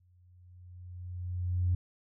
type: tone with exponential growth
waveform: sine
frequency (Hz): 89.6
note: F2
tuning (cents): +45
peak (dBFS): -23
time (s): 0-1.75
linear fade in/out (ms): 5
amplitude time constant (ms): 380
effects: tanh soft clip ceiling -19 dBFS